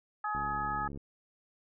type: harmonic tone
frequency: 422.1 Hz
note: G#4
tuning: 28 cents sharp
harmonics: 2 / 3 / 4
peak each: -35 / -34 / -40 dBFS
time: 0.24-0.88 s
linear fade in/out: 5 ms
type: click train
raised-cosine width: 3 ms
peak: -31 dBFS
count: 45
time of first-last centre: 0.35-0.974 s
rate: 70.5 Hz
effects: none